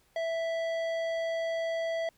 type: tone with tanh clipping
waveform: triangle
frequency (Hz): 659.3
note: E5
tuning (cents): 0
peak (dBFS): -31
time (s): 0.16-2.09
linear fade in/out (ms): 2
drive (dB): 17
effects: pink hiss -67 dBFS RMS until 2.17 s